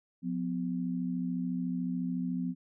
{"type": "tone pair together", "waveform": "sine", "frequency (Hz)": [178.5, 252.4], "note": ["F3", "B3"], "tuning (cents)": [38, 38], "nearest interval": "tritone", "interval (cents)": 600, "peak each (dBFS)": [-33, -33], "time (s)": [0.22, 2.55], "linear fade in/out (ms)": 50, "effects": []}